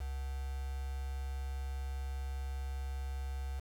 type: tone with quantisation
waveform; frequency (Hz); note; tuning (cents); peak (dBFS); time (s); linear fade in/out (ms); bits
sine; 67.5; C#2; -45; -36; 0-3.6; 10; 8
effects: none